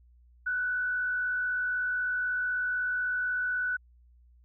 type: tone with frequency modulation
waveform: sine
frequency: 1487 Hz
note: F#6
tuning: 8 cents sharp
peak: -27 dBFS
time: 0.46-3.77 s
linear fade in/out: 10 ms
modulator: 56.1 Hz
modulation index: 0.4
effects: added 60 Hz sine -56 dBFS peak until 4.44 s